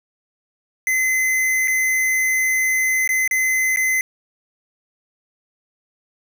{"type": "tone with dropouts", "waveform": "square", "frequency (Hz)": 2046, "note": "C7", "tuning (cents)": -39, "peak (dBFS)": -17, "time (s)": [0.87, 4.01], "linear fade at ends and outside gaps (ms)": 1, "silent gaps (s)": [[1.675, 1.68], [3.076, 3.091], [3.277, 3.311], [3.761, 3.771]], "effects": []}